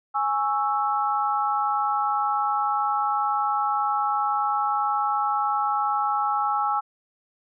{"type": "chord", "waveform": "sine", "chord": "C# minor", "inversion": "second", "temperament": "equal", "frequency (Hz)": [830.6, 1108.7, 1318.5], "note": ["G#5", "C#6", "E6"], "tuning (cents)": [0, 0, 0], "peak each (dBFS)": [-24, -29, -25], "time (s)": [0.14, 6.81], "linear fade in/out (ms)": 20, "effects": []}